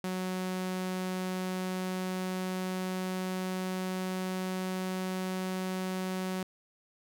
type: tone with pitch glide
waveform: sawtooth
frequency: 185 to 186.29 Hz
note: F#3 to F#3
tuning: 0 to +12 cents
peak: -28 dBFS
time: 0.04-6.43 s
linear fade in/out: 2 ms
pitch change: +12 cents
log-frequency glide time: 1.23-5.47 s
effects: none